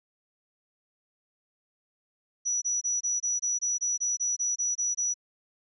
sine tone bursts, 5880 Hz, F#8, 12 cents flat, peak -25 dBFS, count 14, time 2.45-5.142 s, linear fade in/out 20 ms, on 170 ms, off 24 ms, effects none

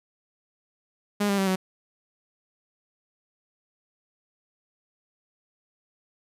sawtooth tone with pitch steps, 205.2 / 199.13 / 193.24 / 187.52 Hz, G#3 / G3 / G3 / F#3, -21 / +27 / -25 / +23 cents, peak -18 dBFS, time 1.2-1.56 s, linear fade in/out 10 ms, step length 90 ms, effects resampled to 32000 Hz

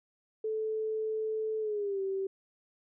sine tone with pitch glide, 436.6 to 386.7 Hz, A4 to G4, -13 to -24 cents, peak -30 dBFS, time 0.44-2.27 s, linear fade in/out 5 ms, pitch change -211 cents, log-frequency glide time 1.6-2.01 s, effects none

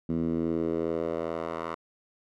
10% pulse tone with band-pass filter sweep, 82.41 Hz, E2, in tune, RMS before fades -30 dBFS, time 0.09-1.75 s, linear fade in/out 5 ms, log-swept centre 220 to 1000 Hz, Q 1.9, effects none

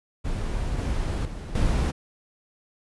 brown noise with level steps, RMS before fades -28 / -26 / -34 / -22 dBFS, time 0.24-1.92 s, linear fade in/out 20 ms, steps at 0.78 / 1.25 / 1.55 s, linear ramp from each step 2 ms, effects resampled to 24000 Hz

